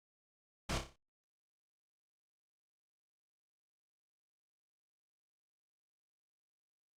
pink noise with echo, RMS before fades -36 dBFS, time 0.69-0.78 s, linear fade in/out 5 ms, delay 30 ms, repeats 6, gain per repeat -6 dB, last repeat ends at 0.96 s, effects low-pass 7000 Hz 12 dB/octave + Opus 48 kbps

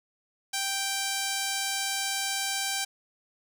5% pulse tone, 784 Hz, G5, in tune, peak -16 dBFS, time 0.53-2.85 s, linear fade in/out 10 ms, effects none

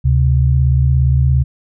sine tone pair together, 73.18 / 130.4 Hz, D2 / C3, -6 / -5 cents, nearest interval minor seventh, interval 1001 cents, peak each -12 dBFS, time 0.04-1.44 s, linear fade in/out 20 ms, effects none

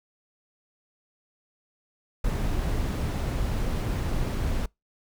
brown noise, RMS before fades -27 dBFS, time 2.24-4.66 s, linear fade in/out 5 ms, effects noise-tail reverb RT60 0.2 s tail -26 dB re dry

